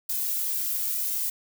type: noise with flanger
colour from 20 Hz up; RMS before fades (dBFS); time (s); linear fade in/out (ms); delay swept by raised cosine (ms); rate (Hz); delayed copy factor
violet; -28; 0.09-1.3; 5; 1.9 to 2.56; 0.96; +0.8
effects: none